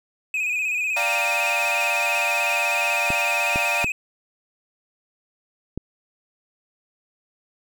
triangle tone with vibrato, 2500 Hz, D#7, 8 cents sharp, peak -20 dBFS, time 0.34-3.92 s, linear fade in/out 2 ms, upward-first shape square, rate 16 Hz, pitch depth 40 cents each way
sawtooth chord, G minor seventh, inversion second, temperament equal, 587.3 / 698.5 / 784 / 932.3 Hz, D5 / F5 / G5 / Bb5, 0 / 0 / 0 / 0 cents, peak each -26 / -24 / -29 / -25 dBFS, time 0.96-3.85 s, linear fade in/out 10 ms
clicks, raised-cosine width 3 ms, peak -15 dBFS, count 4, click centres 3.104 / 3.559 / 3.844 / 5.776 s
effects none

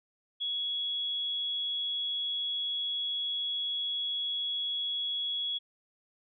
sine tone, 3351 Hz, G#7, 15 cents sharp, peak -30 dBFS, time 0.4-5.59 s, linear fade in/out 20 ms, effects none

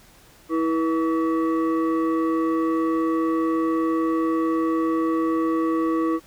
sine tone with frequency modulation, 325.1 Hz, E4, 24 cents flat, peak -18 dBFS, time 0.49-6.2 s, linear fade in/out 50 ms, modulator 810 Hz, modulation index 0.75, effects tanh soft clip ceiling -15 dBFS + pink hiss -52 dBFS RMS until 6.26 s

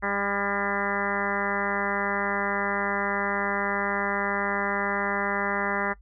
harmonic tone with a mistuned harmonic, 200.2 Hz, G3, 37 cents sharp, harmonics 1 / 2 / 3 / 4 / 5 / 6 / 7 / 8 / 9 / 10, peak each -34 / -34 / -34 / -34 / -34 / -34 / -34 / -34 / -34 / -34 dBFS, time 0.02-5.94 s, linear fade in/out 20 ms, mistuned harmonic 8, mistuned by +31 cents, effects noise-tail reverb RT60 0.1 s tail -21 dB re dry + added 50 Hz sine -49 dBFS peak until 6.01 s

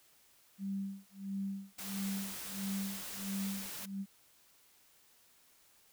sine tone with tremolo, 196 Hz, G3, in tune, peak -34 dBFS, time 0.58-4.06 s, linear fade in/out 50 ms, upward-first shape sine, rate 1.5 Hz, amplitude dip 100%
white noise, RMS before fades -44 dBFS, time 1.78-3.86 s, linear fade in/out 10 ms
effects white hiss -66 dBFS RMS until 5.92 s

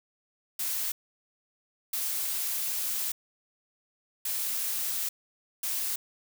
blue noise bursts at uneven times, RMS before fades -31 dBFS, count 4, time 0.59-0.92 / 1.93-3.12 / 4.25-5.09 / 5.63-5.96 s, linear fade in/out 5 ms, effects none

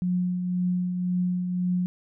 sine tone with tremolo, 180 Hz, F#3, 47 cents flat, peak -21 dBFS, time 0.02-1.86 s, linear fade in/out 0 ms, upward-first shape triangle, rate 1.9 Hz, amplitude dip 45%, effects none

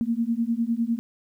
sine beating tone pair, 227 / 236.9 Hz, A#3 / A#3, -46 / +28 cents, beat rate 9.9 Hz, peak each -25 dBFS, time 0.01-0.99 s, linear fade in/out 0 ms, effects 10-bit

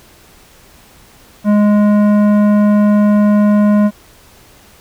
sine tone with tanh clipping, 207.7 Hz, G#3, in tune, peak -9 dBFS, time 1.44-3.91 s, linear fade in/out 50 ms, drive 13 dB, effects pink hiss -44 dBFS RMS until 4.8 s

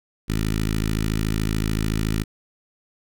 10% pulse tone with notch filter, 53.7 Hz, A1, 41 cents flat, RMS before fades -23 dBFS, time 0.28-2.24 s, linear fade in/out 20 ms, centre 740 Hz, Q 0.6, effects none

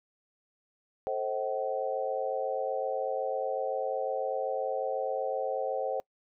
sine chord, A diminished seventh, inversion none, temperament just, 440 / 528 / 633.6 / 760.3 Hz, A4 / C5 / Eb5 / Gb5, 0 / +16 / +31 / +47 cents, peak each -36 / -32 / -37 / -35 dBFS, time 1.07-6 s, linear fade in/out 0 ms, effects noise-tail reverb RT60 0.1 s tail -25 dB re dry

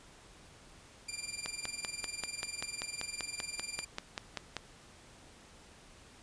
10% pulse tone with tremolo, 2383 Hz, D7, 25 cents sharp, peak -26 dBFS, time 1.08-3.85 s, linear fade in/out 10 ms, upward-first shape sine, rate 20 Hz, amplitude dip 80%
click train, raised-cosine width 0.2 ms, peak -18 dBFS, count 17, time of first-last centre 1.46-4.567 s, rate 5.15 Hz
effects pink hiss -57 dBFS RMS until 6.22 s + resampled to 22050 Hz

